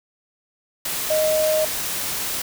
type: tone in noise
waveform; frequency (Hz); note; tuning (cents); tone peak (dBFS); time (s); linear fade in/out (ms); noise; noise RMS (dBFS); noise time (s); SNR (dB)
sine; 622.3; D#5; 0; -17; 1.1-1.65; 5; white; -26; 0.85-2.42; +6
effects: none